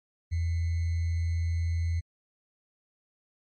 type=tone with sample-and-hold; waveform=sine; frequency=83.8 Hz; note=E2; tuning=29 cents sharp; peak=-25 dBFS; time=0.31-2.01 s; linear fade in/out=20 ms; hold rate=2100 Hz; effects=MP3 32 kbps